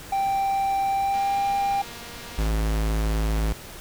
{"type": "tone with pitch glide", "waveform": "triangle", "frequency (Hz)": [784, 795.4], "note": ["G5", "G5"], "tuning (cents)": [0, 25], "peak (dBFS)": -19, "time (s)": [0.12, 1.82], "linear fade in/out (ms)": 5, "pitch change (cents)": 25, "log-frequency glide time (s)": [0.93, 1.38]}
{"type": "click train", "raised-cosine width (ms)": 0.2, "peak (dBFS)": -25, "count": 314, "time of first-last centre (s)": [1.14, 2.466], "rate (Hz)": 236}
{"type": "tone", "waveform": "square", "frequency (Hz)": 53.9, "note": "A1", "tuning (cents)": -35, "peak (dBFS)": -22, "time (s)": [2.38, 3.53], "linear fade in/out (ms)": 5}
{"effects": ["pink hiss -41 dBFS RMS until 3.8 s"]}